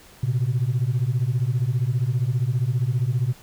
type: beating tone pair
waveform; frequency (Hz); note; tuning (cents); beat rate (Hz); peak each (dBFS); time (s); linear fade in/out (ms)
sine; 116.54 / 131.54; A#2 / C3; 0 / +10; 15; -21; 0.23-3.33; 5
effects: tanh soft clip ceiling -15 dBFS + pink hiss -49 dBFS RMS until 3.42 s